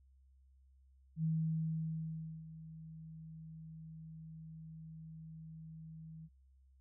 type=tone with ADSR envelope; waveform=sine; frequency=160 Hz; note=D#3; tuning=49 cents sharp; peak=-31 dBFS; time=1.16-6.29 s; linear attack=79 ms; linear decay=1200 ms; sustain=-17 dB; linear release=42 ms; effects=added 66 Hz sine -63 dBFS peak until 6.8 s